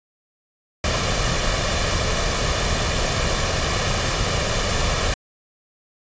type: noise with comb filter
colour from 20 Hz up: pink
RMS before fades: -21 dBFS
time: 0.84-5.14 s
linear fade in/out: 2 ms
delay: 1.7 ms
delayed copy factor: +0.5
effects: resampled to 16000 Hz